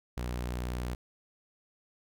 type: tone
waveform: sawtooth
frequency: 61 Hz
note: B1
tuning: 21 cents flat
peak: -29 dBFS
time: 0.17-0.95 s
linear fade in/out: 5 ms
effects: none